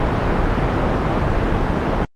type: low-pass noise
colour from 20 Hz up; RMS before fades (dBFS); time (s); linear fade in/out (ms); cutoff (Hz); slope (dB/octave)
pink; -18; 0-2.05; 2; 1400; 12
effects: Opus 24 kbps